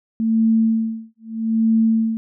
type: tone with tremolo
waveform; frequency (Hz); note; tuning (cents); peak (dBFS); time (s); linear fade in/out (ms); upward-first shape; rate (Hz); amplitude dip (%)
sine; 223.9; A3; +30; -12; 0.2-2.17; 0; sine; 0.79; 100
effects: none